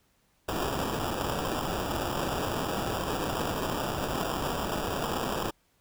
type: noise with sample-and-hold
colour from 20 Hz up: violet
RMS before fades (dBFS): -31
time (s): 0.48-5.51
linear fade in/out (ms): 10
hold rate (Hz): 2100
effects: pink hiss -69 dBFS RMS until 5.8 s

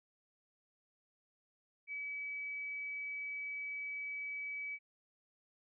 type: tone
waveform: sine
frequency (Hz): 2286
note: D7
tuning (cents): -47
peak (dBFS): -39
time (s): 1.87-4.79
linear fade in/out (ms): 50
effects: none

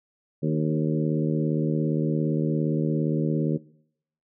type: harmonic tone with a mistuned harmonic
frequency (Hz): 77.4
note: D#2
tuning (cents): -9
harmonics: 2 / 3 / 4 / 5 / 6 / 7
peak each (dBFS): -24 / -28 / -30 / -32 / -34 / -35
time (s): 0.42-3.58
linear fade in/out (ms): 20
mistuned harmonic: 6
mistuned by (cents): -17
effects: noise-tail reverb RT60 0.7 s tail -21 dB re dry

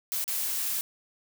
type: noise with dropouts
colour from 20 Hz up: blue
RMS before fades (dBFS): -30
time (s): 0.12-0.81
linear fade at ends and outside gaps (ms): 0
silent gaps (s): 0.241-0.279
effects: none

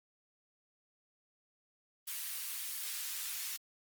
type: high-pass noise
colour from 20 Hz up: white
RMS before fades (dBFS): -40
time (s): 2.07-3.57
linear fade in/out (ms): 10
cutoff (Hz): 1800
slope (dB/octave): 12
effects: Opus 24 kbps

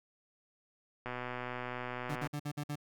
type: click train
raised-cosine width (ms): 0.5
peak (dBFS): -24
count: 151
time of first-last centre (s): 1.06-2.27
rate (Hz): 124
type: tone bursts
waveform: 30% pulse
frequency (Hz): 146.83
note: D3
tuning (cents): 0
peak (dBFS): -33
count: 6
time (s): 2.09-2.758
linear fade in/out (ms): 10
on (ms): 68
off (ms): 52
effects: none

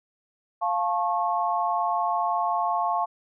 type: chord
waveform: sine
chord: F augmented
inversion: none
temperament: just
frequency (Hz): 698.5 / 873.1 / 1091.3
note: F5 / A5 / C#6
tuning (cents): 0 / -14 / -27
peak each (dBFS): -26 / -27 / -27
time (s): 0.61-3.06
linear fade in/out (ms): 20
effects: none

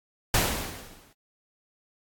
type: noise with exponential decay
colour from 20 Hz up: pink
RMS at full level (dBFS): -20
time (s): 0.34-1.13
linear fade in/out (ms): 2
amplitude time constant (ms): 170
effects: AAC 64 kbps

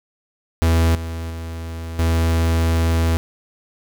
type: tone with level steps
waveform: 45% pulse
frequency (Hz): 82.41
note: E2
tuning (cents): 0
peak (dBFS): -13 / -25 / -27 / -15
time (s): 0.62-3.17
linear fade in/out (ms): 0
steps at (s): 0.95 / 1.3 / 1.99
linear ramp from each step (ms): 2
effects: none

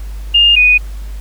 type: tone pair in turn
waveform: sine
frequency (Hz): 2821 / 2480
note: F7 / D#7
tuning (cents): +17 / -6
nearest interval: major second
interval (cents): 223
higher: first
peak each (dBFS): -5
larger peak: neither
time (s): 0.34-0.56 / 0.56-0.78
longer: neither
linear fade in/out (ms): 10
effects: added 50 Hz sine -22 dBFS peak until 1.2 s + pink hiss -42 dBFS RMS until 1.2 s

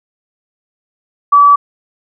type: tone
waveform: sine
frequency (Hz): 1149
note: D6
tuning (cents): -38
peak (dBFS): -3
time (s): 1.32-1.56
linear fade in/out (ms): 10
effects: none

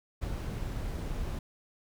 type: noise with ADSR envelope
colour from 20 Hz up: brown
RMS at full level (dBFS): -33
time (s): 0.21-1.39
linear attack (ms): 19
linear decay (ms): 65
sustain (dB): -2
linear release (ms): 3
effects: none

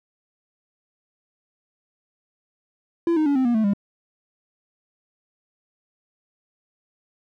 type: tone with pitch steps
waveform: triangle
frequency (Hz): 338 / 309.9 / 284.2 / 260.6 / 239 / 219.2 / 201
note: E4 / D#4 / C#4 / C4 / A#3 / A3 / G3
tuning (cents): +43 / -7 / +43 / -7 / +43 / -6 / +44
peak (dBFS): -15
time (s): 3.07-3.735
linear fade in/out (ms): 2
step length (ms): 95
effects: none

